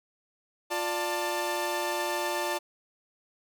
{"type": "tone cluster", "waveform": "sawtooth", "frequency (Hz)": [351.7, 590, 889], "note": ["F4", "D5", "A5"], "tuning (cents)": [12, 8, 18], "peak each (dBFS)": [-30, -29, -28], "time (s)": [0.7, 2.59], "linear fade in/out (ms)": 20, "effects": []}